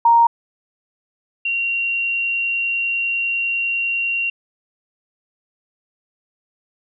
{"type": "tone pair in turn", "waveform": "sine", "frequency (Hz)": [932.3, 2755], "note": ["A#5", "F7"], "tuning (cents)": [0, -24], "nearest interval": "octave + perfect fifth", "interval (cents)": 1876, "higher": "second", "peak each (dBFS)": [-9, -18], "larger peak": "first", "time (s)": [[0.05, 0.27], [1.45, 4.3]], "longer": "second", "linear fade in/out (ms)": 5, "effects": []}